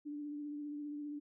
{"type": "tone with vibrato", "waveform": "sine", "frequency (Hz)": 293.7, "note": "D4", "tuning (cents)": 0, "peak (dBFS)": -40, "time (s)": [0.05, 1.2], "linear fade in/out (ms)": 20, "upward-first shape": "triangle", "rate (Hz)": 15, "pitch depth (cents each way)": 28, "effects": []}